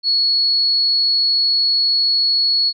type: tone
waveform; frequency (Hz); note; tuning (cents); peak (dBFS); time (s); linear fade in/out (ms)
sine; 4367; C#8; -27; -13; 0.03-2.73; 50
effects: none